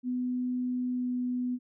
sine tone with pitch glide, 249.9 to 248.5 Hz, B3 to B3, +21 to +11 cents, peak -28 dBFS, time 0.03-1.59 s, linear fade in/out 50 ms, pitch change -10 cents, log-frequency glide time 0.9-1.07 s, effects none

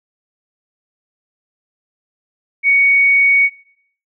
sine tone, 2234 Hz, C#7, 13 cents sharp, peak -8 dBFS, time 2.63-3.5 s, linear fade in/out 50 ms, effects noise-tail reverb RT60 0.6 s tail -18 dB re dry

